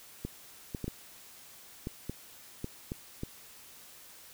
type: clicks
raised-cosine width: 3 ms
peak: -22 dBFS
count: 9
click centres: 0.25 / 0.748 / 0.843 / 0.88 / 1.871 / 2.096 / 2.644 / 2.919 / 3.234 s
effects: white hiss -53 dBFS RMS until 4.33 s